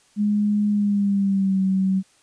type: tone with pitch glide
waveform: sine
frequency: 207.7 to 190.46 Hz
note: G#3 to G3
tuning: 0 to -50 cents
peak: -17 dBFS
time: 0.16-2.03 s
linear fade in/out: 50 ms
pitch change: -150 cents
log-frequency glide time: 0.69-1.61 s
effects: white hiss -58 dBFS RMS until 2.22 s + resampled to 22050 Hz